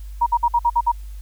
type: tone bursts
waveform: sine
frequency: 948 Hz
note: A#5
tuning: 29 cents sharp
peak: -13 dBFS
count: 7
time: 0.21-0.919 s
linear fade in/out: 10 ms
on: 55 ms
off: 54 ms
effects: added 50 Hz sine -31 dBFS peak until 1.21 s + white hiss -54 dBFS RMS until 1.21 s